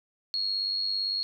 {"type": "tone with amplitude modulation", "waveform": "sine", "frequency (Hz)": 4300, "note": "C8", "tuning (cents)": 47, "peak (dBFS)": -24, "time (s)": [0.34, 1.23], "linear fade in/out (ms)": 0, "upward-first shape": "sine", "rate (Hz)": 97.8, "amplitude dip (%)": 55, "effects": []}